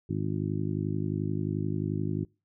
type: harmonic tone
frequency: 51.4 Hz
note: G#1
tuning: 17 cents flat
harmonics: 2 / 3 / 4 / 5 / 6 / 7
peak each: -33 / -32 / -37 / -37 / -36 / -38 dBFS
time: 0.09-2.25 s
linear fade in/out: 10 ms
effects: noise-tail reverb RT60 0.3 s tail -26 dB re dry